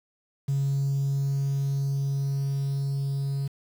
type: tone with level ramp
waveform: triangle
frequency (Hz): 138.4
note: C#3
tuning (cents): -2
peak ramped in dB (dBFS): -19 to -23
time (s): 0.48-3.48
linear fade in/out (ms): 10
effects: tanh soft clip ceiling -19 dBFS + 8-bit